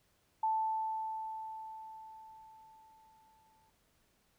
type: tone with exponential decay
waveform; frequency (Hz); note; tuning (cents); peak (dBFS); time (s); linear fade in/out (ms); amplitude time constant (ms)
sine; 880; A5; 0; -28; 0.43-3.7; 5; 710
effects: pink hiss -73 dBFS RMS until 4.38 s